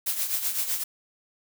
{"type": "noise with tremolo", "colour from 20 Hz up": "blue", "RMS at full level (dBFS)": -25, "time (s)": [0.06, 0.84], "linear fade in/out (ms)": 10, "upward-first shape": "triangle", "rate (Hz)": 7.9, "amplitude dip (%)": 70, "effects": []}